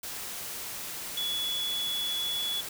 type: tone in noise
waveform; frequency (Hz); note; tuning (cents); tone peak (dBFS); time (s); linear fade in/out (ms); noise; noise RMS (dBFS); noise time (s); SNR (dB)
sine; 3400; G#7; +40; -29; 1.17-2.61; 5; white; -38; 0.03-2.69; +6
effects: none